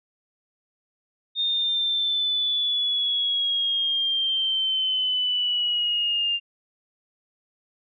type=linear sweep; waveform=sine; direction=down; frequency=3663 to 2794 Hz; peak=-21 dBFS; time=1.35-6.4 s; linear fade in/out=50 ms; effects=none